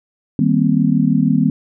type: chord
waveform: sine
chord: C minor seventh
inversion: first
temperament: just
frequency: 156.98 / 196.22 / 235.5 / 261.6 Hz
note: Eb3 / G3 / Bb3 / C4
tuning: +16 / +2 / +18 / 0 cents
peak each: -17 dBFS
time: 0.39-1.5 s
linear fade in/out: 2 ms
effects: none